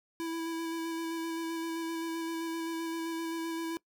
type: tone with vibrato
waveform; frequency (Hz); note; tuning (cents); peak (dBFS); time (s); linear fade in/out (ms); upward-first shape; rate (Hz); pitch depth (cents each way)
square; 329.6; E4; 0; -34; 0.2-3.77; 0; square; 7.7; 12
effects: noise-tail reverb RT60 0.1 s tail -21 dB re dry